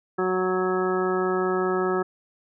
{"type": "harmonic tone", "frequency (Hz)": 185, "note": "F#3", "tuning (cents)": 0, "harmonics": [1, 2, 3, 4, 5, 6, 7, 9], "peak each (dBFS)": [-31, -23, -35, -32, -36, -36, -30, -35], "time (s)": [0.18, 2.03], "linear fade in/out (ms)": 10, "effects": []}